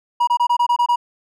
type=tone bursts; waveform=triangle; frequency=962 Hz; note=B5; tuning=46 cents flat; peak=-11 dBFS; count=8; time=0.2-0.96 s; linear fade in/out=10 ms; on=74 ms; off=24 ms; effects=none